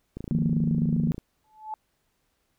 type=click train; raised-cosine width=3 ms; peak=-22 dBFS; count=29; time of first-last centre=0.17-1.181 s; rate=27.7 Hz
type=chord; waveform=sine; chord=Eb suspended second; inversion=none; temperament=equal with one note detuned; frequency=155.56 / 174.61 / 229.9 Hz; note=Eb3 / F3 / Bb3; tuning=0 / 0 / -24 cents; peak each=-25 / -27 / -26 dBFS; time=0.31-1.12 s; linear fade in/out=0 ms
type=tone with exponential growth; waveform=sine; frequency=865 Hz; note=A5; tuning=30 cents flat; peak=-28 dBFS; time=1.44-1.74 s; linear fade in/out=1 ms; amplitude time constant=64 ms
effects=pink hiss -73 dBFS RMS until 2.58 s